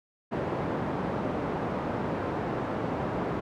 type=band-pass noise; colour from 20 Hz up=pink; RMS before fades=-31 dBFS; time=0.31-3.41 s; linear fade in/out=20 ms; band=140 to 1000 Hz; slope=12 dB/octave; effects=none